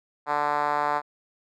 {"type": "tone with band-pass filter", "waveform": "5% pulse", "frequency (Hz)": 147.1, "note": "D3", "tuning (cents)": 3, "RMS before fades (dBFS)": -25, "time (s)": [0.26, 1.02], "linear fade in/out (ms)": 50, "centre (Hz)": 900, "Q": 2, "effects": []}